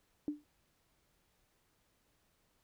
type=tone with exponential decay; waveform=sine; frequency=296.1 Hz; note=D4; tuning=14 cents sharp; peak=-30 dBFS; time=0.28-0.44 s; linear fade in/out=1 ms; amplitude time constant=34 ms; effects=pink hiss -75 dBFS RMS until 2.63 s